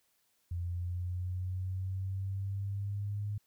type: exponential sweep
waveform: sine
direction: up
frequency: 86.5 to 103.9 Hz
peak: -33 dBFS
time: 0.51-3.38 s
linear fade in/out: 5 ms
effects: white hiss -74 dBFS RMS until 3.46 s